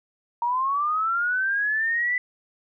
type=linear sweep; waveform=sine; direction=up; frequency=932.3 to 2000 Hz; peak=-21 dBFS; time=0.42-2.18 s; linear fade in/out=2 ms; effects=none